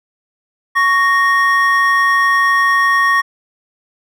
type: tone pair together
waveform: triangle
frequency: 1113 / 1857.8 Hz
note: C#6 / A#6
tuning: +7 / -6 cents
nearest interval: major sixth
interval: 887 cents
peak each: -11 dBFS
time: 0.75-3.22 s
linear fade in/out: 20 ms
effects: none